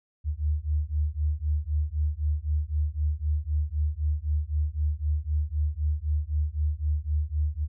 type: beating tone pair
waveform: sine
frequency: 73.5 / 77.4 Hz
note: D2 / D#2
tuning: +2 / -9 cents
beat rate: 3.9 Hz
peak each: -27 dBFS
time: 0.24-7.68 s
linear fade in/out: 50 ms
effects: none